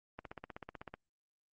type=click train; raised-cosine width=0.5 ms; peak=-29 dBFS; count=13; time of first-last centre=0.19-0.94 s; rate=16 Hz; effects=Opus 24 kbps

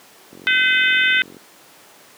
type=click train; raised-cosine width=3 ms; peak=-22 dBFS; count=48; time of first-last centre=0.33-1.368 s; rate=45.3 Hz
type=harmonic tone; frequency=510 Hz; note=C5; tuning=44 cents flat; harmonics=3 / 4 / 5 / 6 / 7; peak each=-17 / -19 / -21 / -23 / -24 dBFS; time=0.47-1.22 s; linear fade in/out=0 ms
effects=pink hiss -46 dBFS RMS until 2.17 s + high-pass 300 Hz 12 dB/octave

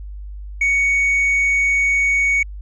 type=tone; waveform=sine; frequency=2232 Hz; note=C#7; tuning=11 cents sharp; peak=-11 dBFS; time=0.61-2.43 s; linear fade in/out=5 ms; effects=tanh soft clip ceiling -13 dBFS + added 50 Hz sine -29 dBFS peak until 2.61 s

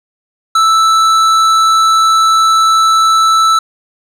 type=tone with hard clipping; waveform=sine; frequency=1318.5 Hz; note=E6; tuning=in tune; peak=-8 dBFS; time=0.55-3.59 s; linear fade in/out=5 ms; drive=11 dB; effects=none

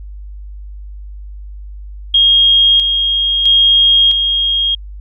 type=tone with tremolo; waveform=sine; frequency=3251 Hz; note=G#7; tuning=38 cents flat; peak=-6 dBFS; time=2.14-4.75 s; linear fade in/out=5 ms; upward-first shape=square; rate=0.76 Hz; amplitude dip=45%; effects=added 50 Hz sine -27 dBFS peak until 5 s

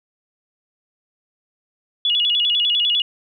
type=tone with vibrato; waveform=sine; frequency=3136 Hz; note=G7; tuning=in tune; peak=-15 dBFS; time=2.05-3.02 s; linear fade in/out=2 ms; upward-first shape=square; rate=10 Hz; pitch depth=150 cents each way; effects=none

